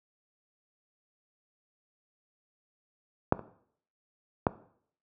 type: clicks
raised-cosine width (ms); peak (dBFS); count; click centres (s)
1; -6 / -26 / -8; 3; 3.324 / 3.393 / 4.468
effects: noise-tail reverb RT60 0.6 s tail -17 dB re dry + high-pass 80 Hz 12 dB/octave